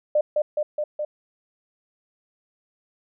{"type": "tone with echo", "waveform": "sine", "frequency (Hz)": 600, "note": "D5", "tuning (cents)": 37, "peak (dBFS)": -16, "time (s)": [0.15, 0.21], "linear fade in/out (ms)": 5, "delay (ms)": 210, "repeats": 4, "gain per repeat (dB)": -2, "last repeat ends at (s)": 1.05, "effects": []}